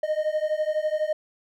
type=beating tone pair; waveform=triangle; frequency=610 / 622 Hz; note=D#5 / D#5; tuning=-34 / -1 cents; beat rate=12 Hz; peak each=-24 dBFS; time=0.03-1.13 s; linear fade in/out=5 ms; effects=none